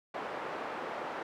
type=band-pass noise; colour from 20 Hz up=pink; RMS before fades=-39 dBFS; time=0.14-1.23 s; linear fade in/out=5 ms; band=470 to 1400 Hz; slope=12 dB/octave; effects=none